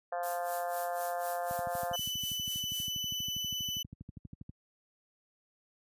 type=harmonic tone; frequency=174.61 Hz; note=F3; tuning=in tune; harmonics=3 / 4 / 5 / 6 / 7 / 8 / 9 / 10; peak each=-39 / -34 / -45 / -46 / -48 / -50 / -49 / -51 dBFS; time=0.12-1.96 s; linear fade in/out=5 ms
type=noise with tremolo; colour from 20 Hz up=violet; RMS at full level=-39 dBFS; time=0.23-2.91 s; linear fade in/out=2 ms; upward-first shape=sine; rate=4 Hz; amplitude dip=80%
type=click train; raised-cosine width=5 ms; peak=-31 dBFS; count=38; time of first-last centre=1.51-4.494 s; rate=12.4 Hz
type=tone; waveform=35% pulse; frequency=2994 Hz; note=F#7; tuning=20 cents sharp; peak=-32 dBFS; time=1.93-3.83 s; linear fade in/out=10 ms
effects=high-pass 80 Hz 12 dB/octave + resampled to 32000 Hz